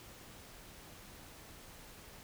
silence, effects pink hiss -54 dBFS RMS until 2.23 s

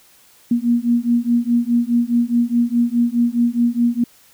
sine beating tone pair, 235.5 / 240.3 Hz, A#3 / B3, +18 / -47 cents, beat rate 4.8 Hz, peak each -17 dBFS, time 0.51-4.04 s, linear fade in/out 5 ms, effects white hiss -51 dBFS RMS until 4.33 s

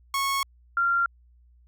sawtooth / sine tone pair in turn, 1100 / 1383.6 Hz, C#6 / F6, -14 / -17 cents, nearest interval major third, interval 397 cents, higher second, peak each -20 dBFS, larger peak neither, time 0.14-0.43 / 0.77-1.06 s, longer neither, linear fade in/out 2 ms, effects added 60 Hz sine -54 dBFS peak until 1.67 s

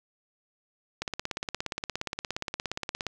click train, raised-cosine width 0.2 ms, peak -14 dBFS, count 36, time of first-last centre 1.02-3.067 s, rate 17.1 Hz, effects none

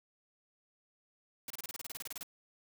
white noise bursts, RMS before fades -42 dBFS, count 15, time 1.48-2.231 s, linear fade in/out 2 ms, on 23 ms, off 29 ms, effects none

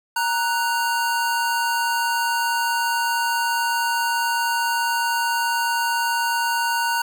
square tone pair together, 932.3 / 1480 Hz, A#5 / F#6, 0 / 0 cents, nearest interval minor sixth, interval 800 cents, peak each -22 / -25 dBFS, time 0.16-7.02 s, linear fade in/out 5 ms, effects 8-bit

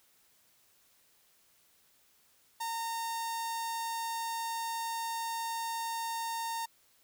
sawtooth tone with notch filter, 917 Hz, A#5, 29 cents flat, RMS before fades -36 dBFS, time 2.6-6.66 s, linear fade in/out 10 ms, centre 2300 Hz, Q 1.2, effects white hiss -67 dBFS RMS until 7.03 s

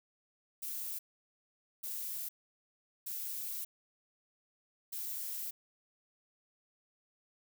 violet noise bursts at uneven times, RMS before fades -40 dBFS, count 4, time 0.62-0.99 / 1.83-2.29 / 3.06-3.65 / 4.92-5.51 s, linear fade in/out 10 ms, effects none

